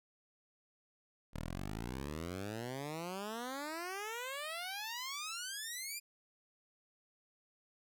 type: exponential sweep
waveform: 10% pulse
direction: up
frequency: 37.14 to 2444 Hz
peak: -32 dBFS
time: 1.33-6 s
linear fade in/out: 20 ms
effects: none